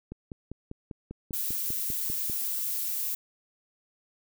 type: click train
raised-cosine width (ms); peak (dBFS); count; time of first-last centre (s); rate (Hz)
3; -25; 12; 0.12-2.298; 5.05
type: noise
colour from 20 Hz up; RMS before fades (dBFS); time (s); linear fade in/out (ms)
violet; -31; 1.33-3.15; 5
effects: none